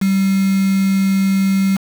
sine tone with quantisation, 193.6 Hz, G3, 21 cents flat, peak -12 dBFS, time 0.01-1.77 s, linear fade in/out 10 ms, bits 4, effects none

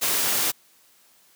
white noise, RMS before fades -23 dBFS, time 0.01-0.52 s, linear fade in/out 20 ms, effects white hiss -58 dBFS RMS until 1.35 s + high-pass 150 Hz 12 dB/octave

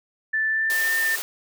sine tone with pitch glide, 1760 to 1801.1 Hz, A6 to A6, 0 to +40 cents, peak -20 dBFS, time 0.33-1.16 s, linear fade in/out 10 ms, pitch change +40 cents, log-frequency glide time 0.49-0.9 s
white high-pass noise, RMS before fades -30 dBFS, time 0.7-1.22 s, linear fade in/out 0 ms, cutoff 340 Hz, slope 48 dB/octave
effects none

